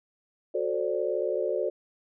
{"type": "chord", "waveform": "sine", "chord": "D dominant seventh", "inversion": "first", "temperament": "just", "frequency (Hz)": [367.1, 440.5, 528.6, 587.3], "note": ["F#4", "A4", "C5", "D5"], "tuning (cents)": [-14, 2, 18, 0], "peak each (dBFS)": -31, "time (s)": [0.54, 1.7], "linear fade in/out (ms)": 10, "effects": []}